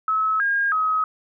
sine tone with pitch steps, 1292 / 1621 / 1270 Hz, E6 / G#6 / D#6, -35 / -42 / +35 cents, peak -18 dBFS, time 0.08-1.04 s, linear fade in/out 2 ms, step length 320 ms, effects none

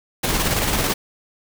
pink noise with tremolo, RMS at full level -19 dBFS, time 0.23-0.94 s, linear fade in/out 10 ms, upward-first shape square, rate 18 Hz, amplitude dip 35%, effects none

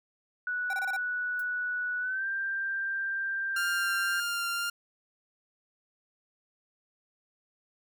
sine tone with pitch glide, 1475 to 1580.9 Hz, F#6 to G6, -6 to +14 cents, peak -29 dBFS, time 0.47-4.2 s, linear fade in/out 2 ms, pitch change +120 cents, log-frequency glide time 2-2.26 s
square tone bursts, 777 Hz, G5, 16 cents flat, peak -35 dBFS, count 5, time 0.7-0.965 s, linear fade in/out 2 ms, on 33 ms, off 25 ms
violet noise with exponential decay, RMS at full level -42 dBFS, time 1.39-1.46 s, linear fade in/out 5 ms, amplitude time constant 15 ms
sawtooth tone with vibrato, 1396.9 Hz, F6, in tune, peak -26 dBFS, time 3.56-4.7 s, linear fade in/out 5 ms, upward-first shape triangle, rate 1.9 Hz, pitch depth 11 cents each way
effects none

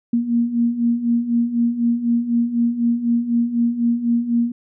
sine beating tone pair, 233.1 / 237.1 Hz, A#3 / A#3, 0 / +30 cents, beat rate 4 Hz, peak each -22 / -17 dBFS, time 0.13-4.52 s, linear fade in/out 5 ms, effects none

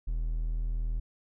triangle tone, 40.35 Hz, E1, 36 cents flat, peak -26 dBFS, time 0.07-1 s, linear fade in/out 10 ms, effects none

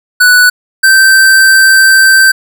square tone pair in turn, 1482 / 1555.8 Hz, F#6 / G6, +2 / -14 cents, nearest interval minor second, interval 84 cents, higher second, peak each -3 dBFS, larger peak neither, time 0.2-0.5 / 0.83-2.32 s, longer second, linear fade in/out 10 ms, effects none

